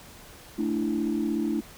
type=chord; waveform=sine; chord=A suspended fourth; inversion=none; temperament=just; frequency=220 / 293.3 / 330 Hz; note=A3 / D4 / E4; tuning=0 / -2 / +2 cents; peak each=-28 dBFS; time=0.58-1.61 s; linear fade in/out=10 ms; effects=tanh soft clip ceiling -17 dBFS + pink hiss -48 dBFS RMS until 1.77 s